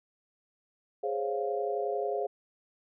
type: chord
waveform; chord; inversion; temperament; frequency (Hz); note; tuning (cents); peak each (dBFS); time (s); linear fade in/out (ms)
sine; Db major seventh; second; equal; 415.3 / 523.3 / 554.4 / 698.5; Ab4 / C5 / Db5 / F5; 0 / 0 / 0 / 0; -32 / -36 / -37 / -34; 1.03-2.27; 10
effects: none